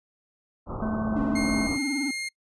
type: low-pass noise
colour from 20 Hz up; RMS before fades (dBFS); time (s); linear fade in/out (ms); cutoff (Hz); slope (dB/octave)
pink; -33; 0.66-1.79; 50; 1300; 96
type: harmonic tone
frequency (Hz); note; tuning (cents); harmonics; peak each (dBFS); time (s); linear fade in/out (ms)
218.2; A3; -14; 1 / 3 / 5 / 7; -26 / -36 / -40 / -43; 0.82-1.67; 5
type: tone with vibrato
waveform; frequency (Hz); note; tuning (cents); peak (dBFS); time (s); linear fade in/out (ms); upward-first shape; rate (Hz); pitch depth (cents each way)
triangle; 280; C#4; +18; -24; 1.16-2.11; 5; sine; 19; 120
type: tone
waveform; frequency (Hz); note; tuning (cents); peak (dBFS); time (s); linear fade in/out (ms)
sawtooth; 2127; C7; +28; -26; 1.35-2.29; 10
effects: noise-tail reverb RT60 0.1 s tail -26 dB re dry + resampled to 24000 Hz